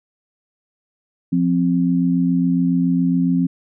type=tone pair together; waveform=sine; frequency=175 / 262.2 Hz; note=F3 / C4; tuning=+4 / +4 cents; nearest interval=perfect fifth; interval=700 cents; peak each=-17 dBFS; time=1.32-3.47 s; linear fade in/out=10 ms; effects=none